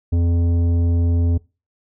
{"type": "tone with tanh clipping", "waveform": "sine", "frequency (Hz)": 85.3, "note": "F2", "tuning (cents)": -40, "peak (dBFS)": -16, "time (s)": [0.12, 1.38], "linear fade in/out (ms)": 10, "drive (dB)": 11, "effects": ["noise-tail reverb RT60 0.3 s tail -23 dB re dry"]}